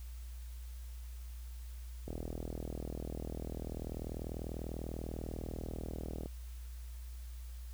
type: click train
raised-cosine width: 2 ms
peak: -28 dBFS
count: 169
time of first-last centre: 2.08-6.259 s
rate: 40.2 Hz
effects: added 60 Hz sine -43 dBFS peak until 7.73 s + white hiss -61 dBFS RMS until 7.73 s